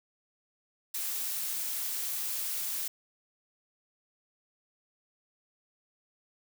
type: noise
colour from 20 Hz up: blue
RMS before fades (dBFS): -34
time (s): 0.94-2.88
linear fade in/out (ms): 5
effects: none